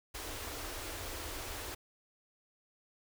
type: band-stop noise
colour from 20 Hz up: pink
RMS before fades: -42 dBFS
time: 0.14-1.75 s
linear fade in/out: 10 ms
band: 110 to 270 Hz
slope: 48 dB/octave
effects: none